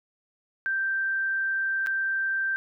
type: tone with dropouts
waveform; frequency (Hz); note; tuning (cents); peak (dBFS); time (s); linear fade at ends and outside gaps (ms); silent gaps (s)
sine; 1568; G6; 0; -24; 0.66-2.56; 0; 1.863-1.87
effects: none